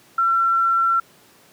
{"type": "tone", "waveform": "sine", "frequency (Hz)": 1354, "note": "E6", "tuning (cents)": 46, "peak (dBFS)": -15, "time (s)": [0.18, 1], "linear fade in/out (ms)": 5, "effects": ["pink hiss -52 dBFS RMS until 1.52 s", "high-pass 150 Hz 12 dB/octave"]}